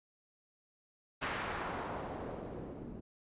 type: noise with low-pass filter sweep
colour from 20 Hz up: white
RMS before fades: -41 dBFS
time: 1.21-3.01 s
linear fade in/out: 20 ms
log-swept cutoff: 2000 to 260 Hz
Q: 1.1
effects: resampled to 8000 Hz